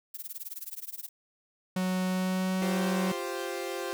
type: noise with tremolo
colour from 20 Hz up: violet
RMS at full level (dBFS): -37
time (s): 0.14-1.09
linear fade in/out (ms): 5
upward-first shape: sine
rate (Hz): 19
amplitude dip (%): 95
type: tone with pitch glide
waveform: 45% pulse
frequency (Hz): 184.9 to 187.48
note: F#3 to F#3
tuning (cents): -1 to +23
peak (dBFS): -27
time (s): 1.76-3.12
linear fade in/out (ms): 5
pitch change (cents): +24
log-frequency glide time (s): 2.06-2.64
type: chord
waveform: sawtooth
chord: F suspended second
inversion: none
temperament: equal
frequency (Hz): 349.2 / 392 / 523.3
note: F4 / G4 / C5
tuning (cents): 0 / 0 / 0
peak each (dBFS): -33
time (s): 2.62-3.93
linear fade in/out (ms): 0
effects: none